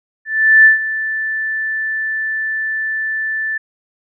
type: tone with ADSR envelope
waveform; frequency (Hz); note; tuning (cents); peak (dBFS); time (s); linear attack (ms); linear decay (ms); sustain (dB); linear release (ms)
sine; 1760; A6; 0; -3; 0.25-3.58; 400; 130; -14; 8
effects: none